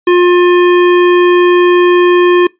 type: tone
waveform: square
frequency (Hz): 354.9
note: F4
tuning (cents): +28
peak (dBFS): -5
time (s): 0.07-2.47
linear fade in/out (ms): 5
effects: noise-tail reverb RT60 0.2 s tail -23 dB re dry + resampled to 8000 Hz